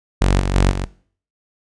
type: tone with level steps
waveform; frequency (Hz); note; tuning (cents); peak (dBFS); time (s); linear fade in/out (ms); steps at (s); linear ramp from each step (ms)
sawtooth; 46.89; F#1; +24; -8 / -13 / -7 / -16; 0.21-0.86; 10; 0.39 / 0.54 / 0.7; 20
effects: noise-tail reverb RT60 0.5 s tail -20 dB re dry + resampled to 22050 Hz